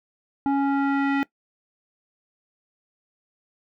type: tone with low-pass filter sweep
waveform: square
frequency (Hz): 277.6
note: C#4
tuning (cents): +3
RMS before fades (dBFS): -22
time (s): 0.46-1.23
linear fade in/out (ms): 0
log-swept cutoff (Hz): 900 to 2200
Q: 1.8
effects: noise-tail reverb RT60 0.1 s tail -20 dB re dry